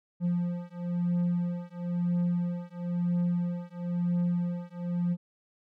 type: beating tone pair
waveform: triangle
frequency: 174.61 / 175.61 Hz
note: F3 / F3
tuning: 0 / +10 cents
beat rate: 1 Hz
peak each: -28 dBFS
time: 0.2-5.17 s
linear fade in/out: 50 ms
effects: none